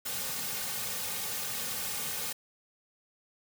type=noise with comb filter; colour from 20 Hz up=white; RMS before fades=-35 dBFS; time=0.05-2.33 s; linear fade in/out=10 ms; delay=3 ms; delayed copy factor=-1; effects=none